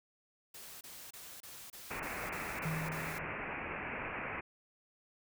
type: noise bursts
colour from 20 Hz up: white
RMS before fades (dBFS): -50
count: 9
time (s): 0.54-3.186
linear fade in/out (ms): 5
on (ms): 270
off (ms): 27
type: low-pass noise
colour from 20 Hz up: white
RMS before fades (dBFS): -41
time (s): 1.9-4.41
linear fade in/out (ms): 10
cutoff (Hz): 2600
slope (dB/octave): 96
type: tone with exponential decay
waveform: sine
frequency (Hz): 159.5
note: D#3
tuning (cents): +43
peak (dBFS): -33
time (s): 2.65-4.08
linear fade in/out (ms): 5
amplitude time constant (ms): 310
effects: none